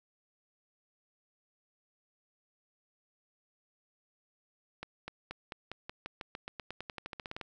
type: accelerating click train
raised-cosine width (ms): 0.3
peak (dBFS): -24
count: 22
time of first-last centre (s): 4.83-7.413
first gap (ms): 250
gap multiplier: 0.92
effects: none